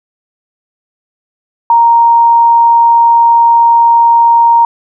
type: tone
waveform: sine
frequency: 932.3 Hz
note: A#5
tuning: in tune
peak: -3 dBFS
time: 1.7-4.65 s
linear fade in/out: 2 ms
effects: none